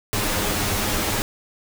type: noise with comb filter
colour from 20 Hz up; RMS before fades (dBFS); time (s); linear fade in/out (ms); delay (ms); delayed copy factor
pink; -23; 0.13-1.22; 0; 9.7; +0.65
effects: none